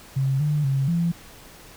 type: tone with pitch steps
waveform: sine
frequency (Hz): 134.6 / 149.2 / 135.7 / 169.7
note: C3 / D3 / C#3 / F3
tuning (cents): +49 / +28 / -36 / -49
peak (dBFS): -19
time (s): 0.16-1.12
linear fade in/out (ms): 10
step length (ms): 240
effects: pink hiss -46 dBFS RMS until 1.76 s